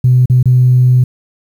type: tone with dropouts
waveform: sine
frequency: 126 Hz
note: B2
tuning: 35 cents sharp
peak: -4 dBFS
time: 0.04-1.04 s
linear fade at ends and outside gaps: 5 ms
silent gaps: 0.258-0.298 / 0.429-0.456 s
effects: tanh soft clip ceiling 0 dBFS + 7-bit